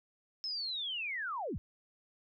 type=linear sweep; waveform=sine; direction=down; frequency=5274 to 39.12 Hz; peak=-35 dBFS; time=0.44-1.58 s; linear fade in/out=0 ms; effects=none